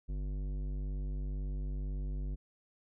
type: tone with tanh clipping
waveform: triangle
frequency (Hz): 49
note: G1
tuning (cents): 0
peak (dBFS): -36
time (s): 0.08-2.36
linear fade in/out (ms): 20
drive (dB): 18
effects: none